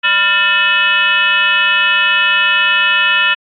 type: tone with frequency modulation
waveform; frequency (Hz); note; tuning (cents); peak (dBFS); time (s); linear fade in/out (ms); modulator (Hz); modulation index
sine; 2180; C#7; -29; -9; 0.03-3.35; 20; 394; 2.3
effects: AAC 64 kbps